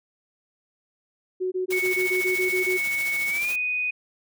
sine tone bursts, 370 Hz, F#4, in tune, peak -23 dBFS, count 10, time 1.4-2.78 s, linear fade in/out 20 ms, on 120 ms, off 20 ms
white noise with tremolo, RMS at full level -34 dBFS, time 1.7-3.56 s, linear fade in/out 10 ms, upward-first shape sine, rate 14 Hz, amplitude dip 50%
sine tone with pitch glide, 2217 to 2488 Hz, C#7 to D#7, 0 to -1 cents, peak -23 dBFS, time 1.72-3.91 s, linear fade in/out 10 ms, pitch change +199 cents, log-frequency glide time 3.29-3.52 s
effects none

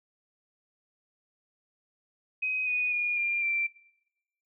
sine tone with pitch steps, 2521 / 2478 / 2435 / 2393 / 2352 Hz, D#7 / D#7 / D#7 / D7 / D7, +22 / -8 / -38 / +32 / +2 cents, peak -26 dBFS, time 2.42-3.67 s, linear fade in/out 10 ms, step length 250 ms, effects noise-tail reverb RT60 0.9 s tail -20 dB re dry

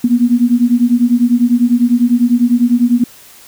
sine beating tone pair, 236.1 / 246.1 Hz, A#3 / B3, +22 / -6 cents, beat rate 10 Hz, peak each -11 dBFS, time 0.04-3.04 s, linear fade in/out 5 ms, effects white hiss -40 dBFS RMS until 3.47 s

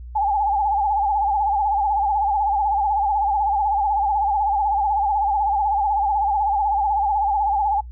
sine tone with vibrato, 822 Hz, G#5, 18 cents flat, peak -17 dBFS, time 0.15-7.81 s, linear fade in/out 10 ms, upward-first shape sine, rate 16 Hz, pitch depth 90 cents each way, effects noise-tail reverb RT60 0.1 s tail -21 dB re dry + added 60 Hz sine -33 dBFS peak until 7.91 s

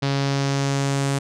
sawtooth tone with low-pass filter sweep, 138.59 Hz, C#3, in tune, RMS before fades -22 dBFS, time 0.02-1.19 s, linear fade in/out 10 ms, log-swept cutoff 4600 to 8600 Hz, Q 2.1, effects none

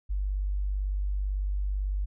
sine tone, 49 Hz, G1, in tune, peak -26 dBFS, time 0.09-2.06 s, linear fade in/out 20 ms, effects none

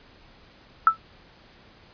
sine tone with exponential decay, 1318.5 Hz, E6, in tune, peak -8 dBFS, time 0.87-0.97 s, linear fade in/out 1 ms, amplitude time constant 20 ms, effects pink hiss -53 dBFS RMS until 1.93 s + resampled to 11025 Hz

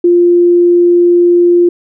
sine tone, 349.2 Hz, F4, in tune, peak -4 dBFS, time 0.04-1.69 s, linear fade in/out 5 ms, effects none

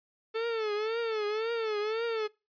45% pulse tone with vibrato, 440 Hz, A4, in tune, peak -29 dBFS, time 0.34-2.28 s, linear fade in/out 20 ms, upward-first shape triangle, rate 1.9 Hz, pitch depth 120 cents each way, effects noise-tail reverb RT60 0.3 s tail -26 dB re dry + resampled to 11025 Hz

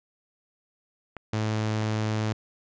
clicks, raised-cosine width 0.5 ms, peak -22 dBFS, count 2, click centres 1.167 / 1.824 s
sawtooth tone, 108.5 Hz, A2, 24 cents flat, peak -21 dBFS, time 1.33-2.33 s, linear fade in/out 5 ms
effects resampled to 16000 Hz

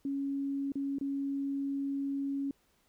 sine tone with dropouts, 277.2 Hz, C#4, in tune, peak -31 dBFS, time 0.05-2.51 s, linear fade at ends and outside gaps 2 ms, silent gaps 0.72-0.755 / 0.985-1.011 s, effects pink hiss -71 dBFS RMS until 2.88 s

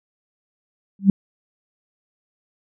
sine tone with exponential growth, 196 Hz, G3, in tune, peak -5 dBFS, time 0.99-1.1 s, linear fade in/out 2 ms, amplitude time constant 22 ms, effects none

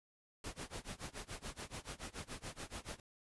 pink noise with tremolo, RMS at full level -44 dBFS, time 0.44-3 s, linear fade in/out 2 ms, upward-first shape sine, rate 7 Hz, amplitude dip 95%, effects resampled to 24000 Hz

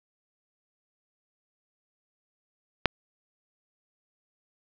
click, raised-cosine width 0.3 ms, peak -3 dBFS, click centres 2.857 s, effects low-pass 5000 Hz 12 dB/octave

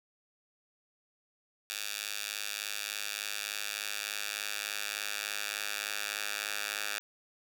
10% pulse tone with high-pass filter sweep, 103.4 Hz, G#2, 7 cents flat, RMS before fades -37 dBFS, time 1.7-6.99 s, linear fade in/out 0 ms, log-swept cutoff 2900 to 1800 Hz, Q 0.89, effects none

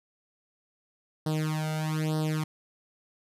sawtooth tone with flanger, 155.56 Hz, D#3, in tune, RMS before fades -29 dBFS, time 1.26-2.44 s, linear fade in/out 5 ms, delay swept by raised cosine 0.21 to 1.41 ms, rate 1.1 Hz, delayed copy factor +1, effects resampled to 32000 Hz

